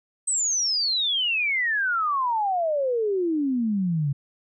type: exponential sweep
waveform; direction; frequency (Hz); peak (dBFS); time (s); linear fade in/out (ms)
sine; down; 8300 to 135.6; -21; 0.27-4.13; 10
effects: none